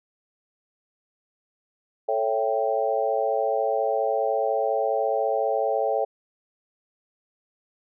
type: chord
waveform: sine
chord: A dominant seventh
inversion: none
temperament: equal with one note detuned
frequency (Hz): 440 / 554.4 / 664.2 / 784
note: A4 / C#5 / E5 / G5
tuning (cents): 0 / 0 / +13 / 0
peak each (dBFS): -27 / -26 / -27 / -27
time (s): 2.08-6.05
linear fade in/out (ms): 10
effects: none